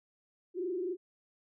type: tone with frequency modulation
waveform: sine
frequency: 362 Hz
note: F#4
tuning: 38 cents flat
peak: -32 dBFS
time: 0.54-0.97 s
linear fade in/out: 50 ms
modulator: 23.8 Hz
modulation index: 1
effects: none